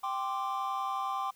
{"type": "chord", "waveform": "triangle", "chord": "G suspended fourth", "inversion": "none", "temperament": "just", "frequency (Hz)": [784, 1045.3, 1176], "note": ["G5", "C6", "D6"], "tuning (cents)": [0, -2, 2], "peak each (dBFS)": -33, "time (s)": [0.03, 1.31], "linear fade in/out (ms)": 10, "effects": ["tanh soft clip ceiling -22 dBFS", "white hiss -63 dBFS RMS until 1.35 s"]}